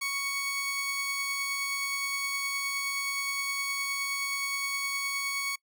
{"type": "tone pair together", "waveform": "sawtooth", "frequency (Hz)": [1108.7, 2227], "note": ["C#6", "C#7"], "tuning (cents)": [0, 7], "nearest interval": "octave", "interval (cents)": 1207, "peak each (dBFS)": [-34, -27], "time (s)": [0.01, 5.56], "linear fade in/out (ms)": 10, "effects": ["noise-tail reverb RT60 0.1 s tail -25 dB re dry"]}